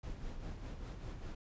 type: noise with tremolo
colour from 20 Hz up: brown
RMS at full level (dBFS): -42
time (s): 0.03-1.35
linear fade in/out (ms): 5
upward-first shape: sine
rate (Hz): 5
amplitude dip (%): 50
effects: resampled to 16000 Hz